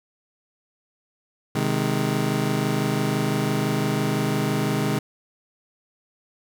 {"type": "chord", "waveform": "25% pulse", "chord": "Ab major", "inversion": "first", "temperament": "just", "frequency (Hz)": [129.78, 155.74, 207.7], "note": ["C3", "Eb3", "Ab3"], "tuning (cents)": [-14, 2, 0], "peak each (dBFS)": -22, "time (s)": [1.55, 4.99], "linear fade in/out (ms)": 5, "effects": []}